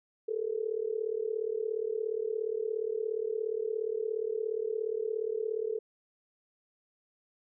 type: tone with amplitude modulation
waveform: sine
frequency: 440 Hz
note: A4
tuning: in tune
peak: -26 dBFS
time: 0.28-5.79 s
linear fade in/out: 10 ms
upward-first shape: sine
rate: 37.1 Hz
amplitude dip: 90%
effects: none